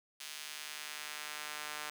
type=tone with high-pass filter sweep; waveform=sawtooth; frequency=150 Hz; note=D3; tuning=37 cents sharp; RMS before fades=-44 dBFS; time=0.2-1.9 s; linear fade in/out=5 ms; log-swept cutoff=3000 to 1200 Hz; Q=0.83; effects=none